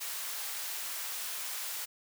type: high-pass noise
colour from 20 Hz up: white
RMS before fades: -38 dBFS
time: 0-1.86 s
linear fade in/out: 20 ms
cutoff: 740 Hz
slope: 12 dB/octave
effects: none